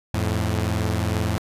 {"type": "tone pair together", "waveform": "sawtooth", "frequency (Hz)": [86.12, 108.5], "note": ["F2", "A2"], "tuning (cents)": [-24, -24], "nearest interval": "major third", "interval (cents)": 400, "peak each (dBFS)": -20, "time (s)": [0.14, 1.38], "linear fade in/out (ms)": 0, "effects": ["resampled to 32000 Hz"]}